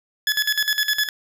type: tone with tremolo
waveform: 20% pulse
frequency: 1708 Hz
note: G#6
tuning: 48 cents sharp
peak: -12 dBFS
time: 0.27-1.09 s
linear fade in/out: 2 ms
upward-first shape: square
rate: 9.8 Hz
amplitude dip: 75%
effects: none